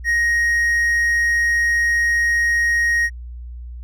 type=tone; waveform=triangle; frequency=1875 Hz; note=A#6; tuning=10 cents sharp; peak=-13 dBFS; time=0.04-3.1 s; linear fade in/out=50 ms; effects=added 60 Hz sine -30 dBFS peak until 3.83 s